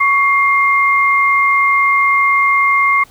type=tone pair together; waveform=sine; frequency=1118 / 2116 Hz; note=C#6 / C7; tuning=+14 / +19 cents; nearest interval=major seventh; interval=1105 cents; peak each=-12 dBFS; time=0-3.04 s; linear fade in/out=10 ms; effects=pink hiss -46 dBFS RMS until 3.1 s